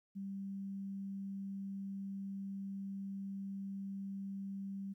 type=tone; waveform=sine; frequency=196 Hz; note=G3; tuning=in tune; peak=-40 dBFS; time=0.15-4.94 s; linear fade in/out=20 ms; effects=13-bit

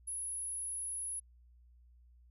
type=tone; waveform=sine; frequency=10530 Hz; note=E9; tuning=3 cents flat; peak=-37 dBFS; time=0.07-1.2 s; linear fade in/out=10 ms; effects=added 60 Hz sine -59 dBFS peak until 2.3 s

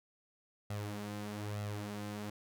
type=tone with flanger; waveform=sawtooth; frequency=103.83 Hz; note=G#2; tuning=in tune; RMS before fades=-41 dBFS; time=0.7-2.3 s; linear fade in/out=5 ms; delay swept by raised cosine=1.5 to 5.8 ms; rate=1.1 Hz; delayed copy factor=+0.6; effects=none

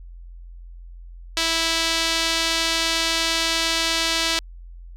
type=tone with band-pass filter; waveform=sawtooth; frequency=328.5 Hz; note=E4; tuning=6 cents flat; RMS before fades=-22 dBFS; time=1.37-4.39 s; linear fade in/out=0 ms; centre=4200 Hz; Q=1.3; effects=added 43 Hz sine -37 dBFS peak until 4.96 s

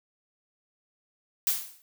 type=noise with exponential decay; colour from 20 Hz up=blue; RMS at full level=-22 dBFS; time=1.47-1.82 s; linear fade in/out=1 ms; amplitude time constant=75 ms; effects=none

